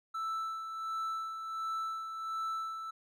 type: tone with tremolo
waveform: triangle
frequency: 1321 Hz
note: E6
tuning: 3 cents sharp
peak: -31 dBFS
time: 0.14-2.91 s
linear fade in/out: 10 ms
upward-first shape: sine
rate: 1.4 Hz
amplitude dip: 50%
effects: none